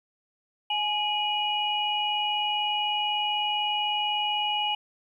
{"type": "tone cluster", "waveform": "sine", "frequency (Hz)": [839, 2454, 2910], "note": ["G#5", "D#7", "F#7"], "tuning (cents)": [17, -25, -29], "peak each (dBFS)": [-28, -34, -27], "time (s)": [0.7, 4.75], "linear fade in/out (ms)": 5, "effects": ["10-bit"]}